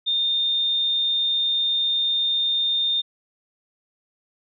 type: tone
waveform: sine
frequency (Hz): 3634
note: A#7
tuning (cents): -45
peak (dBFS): -19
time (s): 0.06-3.02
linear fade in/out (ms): 20
effects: none